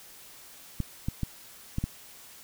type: clicks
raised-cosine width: 5 ms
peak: -16 dBFS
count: 5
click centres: 0.803 / 1.085 / 1.233 / 1.784 / 1.84 s
effects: white hiss -50 dBFS RMS until 2.43 s